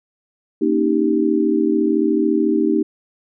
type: chord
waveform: sine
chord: Eb dominant seventh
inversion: second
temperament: equal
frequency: 233.1 / 277.2 / 311.1 / 392 Hz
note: Bb3 / Db4 / Eb4 / G4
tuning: 0 / 0 / 0 / 0 cents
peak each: -21 / -23 / -17 / -20 dBFS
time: 0.61-2.83 s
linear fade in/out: 10 ms
effects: none